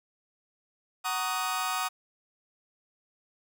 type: chord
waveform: sawtooth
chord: D# minor seventh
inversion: first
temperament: just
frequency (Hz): 746.7 / 933.4 / 1120.1 / 1244.5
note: F#5 / A#5 / C#6 / D#6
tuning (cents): +16 / +2 / +18 / 0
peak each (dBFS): -30 / -33 / -32 / -28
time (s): 1.04-1.89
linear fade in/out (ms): 20
effects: none